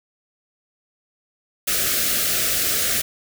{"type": "band-stop noise", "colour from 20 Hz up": "white", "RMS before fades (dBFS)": -21, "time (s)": [1.67, 3.02], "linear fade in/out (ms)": 10, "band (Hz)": [720, 1200], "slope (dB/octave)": 96, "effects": []}